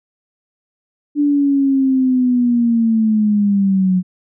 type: linear sweep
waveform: sine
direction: down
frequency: 293.7 to 181.1 Hz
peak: -11 dBFS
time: 1.15-4.03 s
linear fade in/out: 50 ms
effects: none